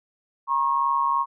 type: tone pair together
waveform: sine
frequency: 946.3 / 1089 Hz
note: A#5 / C#6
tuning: +26 / -31 cents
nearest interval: major second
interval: 243 cents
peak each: -24 / -21 dBFS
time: 0.47-1.26 s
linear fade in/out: 50 ms
effects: none